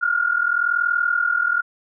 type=tone pair together; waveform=sine; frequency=1396.9 / 1437.8 Hz; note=F6 / F6; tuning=0 / +50 cents; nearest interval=unison; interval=50 cents; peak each=-20 dBFS; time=0.01-1.62 s; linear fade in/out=20 ms; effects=none